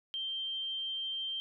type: tone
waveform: sine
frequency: 3147 Hz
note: G7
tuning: 6 cents sharp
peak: -34 dBFS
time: 0.14-1.4 s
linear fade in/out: 0 ms
effects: none